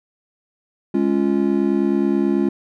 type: chord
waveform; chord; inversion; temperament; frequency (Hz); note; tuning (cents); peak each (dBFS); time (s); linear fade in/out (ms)
triangle; Db major; second; just; 207.9 / 277.2 / 346.5; Ab3 / Db4 / F4; +2 / 0 / -14; -18; 0.94-2.49; 5
effects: none